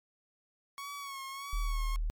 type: tone with vibrato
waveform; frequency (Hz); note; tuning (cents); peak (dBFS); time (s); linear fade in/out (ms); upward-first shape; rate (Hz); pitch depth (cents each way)
sawtooth; 1108.7; C#6; 0; -36; 0.78-1.96; 0; sine; 1.6; 51
type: tone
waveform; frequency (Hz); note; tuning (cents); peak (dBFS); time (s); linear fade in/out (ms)
sine; 38.89; D#1; 0; -29; 1.53-2.1; 0
effects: MP3 96 kbps

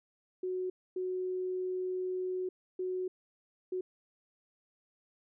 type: tone bursts at uneven times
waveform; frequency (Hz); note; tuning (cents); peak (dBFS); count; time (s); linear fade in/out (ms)
sine; 368.7; F#4; -6; -32; 4; 0.43-0.7 / 0.96-2.49 / 2.79-3.08 / 3.72-3.81; 5
effects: none

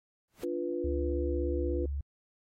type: noise with exponential growth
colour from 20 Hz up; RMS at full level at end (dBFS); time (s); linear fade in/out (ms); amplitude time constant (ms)
pink; -45; 0.28-0.44; 2; 33
type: chord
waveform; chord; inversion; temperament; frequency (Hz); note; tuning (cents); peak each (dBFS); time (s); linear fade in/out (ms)
sine; B diminished; first; equal with one note detuned; 292.5 / 349.2 / 493.9; D4 / F4 / B4; -7 / 0 / 0; -37 / -33 / -36; 0.43-1.86; 5
type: tone with pitch glide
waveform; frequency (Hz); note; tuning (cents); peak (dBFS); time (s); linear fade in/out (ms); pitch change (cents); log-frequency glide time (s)
sine; 71 to 70.35; C#2 to C#2; +42 to +26; -31; 0.84-2.01; 5; -16; 1.04-1.59
effects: AAC 48 kbps

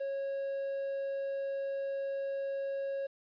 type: tone with quantisation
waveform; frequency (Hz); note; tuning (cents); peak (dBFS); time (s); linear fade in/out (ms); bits
triangle; 549; C#5; -17; -31; 0-3.07; 10; 10
effects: resampled to 11025 Hz

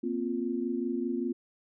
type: chord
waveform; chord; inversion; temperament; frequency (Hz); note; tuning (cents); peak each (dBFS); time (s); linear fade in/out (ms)
sine; Bb suspended second; none; equal with one note detuned; 236.5 / 261.6 / 349.2; Bb3 / C4 / F4; +25 / 0 / 0; -33; 0.03-1.33; 10
effects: none

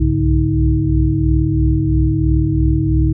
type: tone cluster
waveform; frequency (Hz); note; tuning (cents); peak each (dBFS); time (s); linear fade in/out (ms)
sine; 63.1 / 66.1 / 104.1 / 142.9 / 316.8; B1 / C2 / G#2 / D3 / D#4; +38 / +18 / +5 / -47 / +31; -18; 0-3.13; 10
effects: none

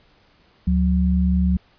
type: tone pair together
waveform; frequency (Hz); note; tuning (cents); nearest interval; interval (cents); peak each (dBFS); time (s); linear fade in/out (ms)
sine; 72.5 / 182.69; D2 / F#3; -22 / -22; octave + major third; 1600; -18; 0.67-1.57; 5
effects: pink hiss -57 dBFS RMS until 1.78 s + resampled to 11025 Hz

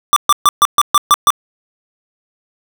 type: tone bursts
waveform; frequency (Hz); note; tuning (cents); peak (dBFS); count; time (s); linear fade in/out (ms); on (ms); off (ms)
square; 1174.7; D6; 0; -6; 8; 0.13-1.304; 0; 33; 130
effects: none

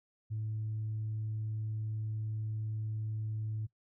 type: tone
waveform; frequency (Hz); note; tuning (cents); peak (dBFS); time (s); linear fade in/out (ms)
sine; 108.7; A2; -21; -33; 0.3-3.67; 20
effects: noise-tail reverb RT60 0.1 s tail -19 dB re dry + tanh soft clip ceiling -30 dBFS

